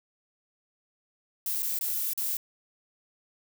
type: noise with dropouts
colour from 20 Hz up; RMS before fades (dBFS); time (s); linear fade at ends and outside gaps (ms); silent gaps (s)
violet; -30; 1.46-2.37; 2; 1.623-1.628 / 1.789-1.81 / 2.135-2.176
effects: none